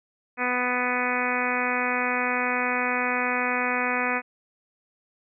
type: harmonic tone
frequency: 248.3 Hz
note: B3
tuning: 9 cents sharp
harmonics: 1 / 2 / 3 / 4 / 5 / 6 / 7 / 8 / 9 / 10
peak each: -32 / -32 / -32 / -32 / -32 / -32 / -32 / -32 / -32 / -32 dBFS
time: 0.37-4.22 s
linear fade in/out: 50 ms
effects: none